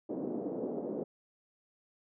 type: band-pass noise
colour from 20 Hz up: pink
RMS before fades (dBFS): -37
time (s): 0.09-1.04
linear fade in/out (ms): 10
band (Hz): 230 to 530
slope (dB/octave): 24
effects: none